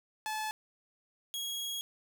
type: tone pair in turn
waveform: sawtooth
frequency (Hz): 864 / 3307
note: A5 / G#7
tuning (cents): -32 / -8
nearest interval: octave + major seventh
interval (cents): 2324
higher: second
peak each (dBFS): -30 / -32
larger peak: first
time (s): 0.26-0.51 / 1.34-1.81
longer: second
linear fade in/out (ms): 0
effects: 10-bit